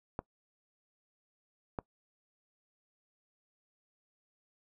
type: clicks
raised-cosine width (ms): 1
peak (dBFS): -21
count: 2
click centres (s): 0.191 / 1.788
effects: noise-tail reverb RT60 0.1 s tail -22 dB re dry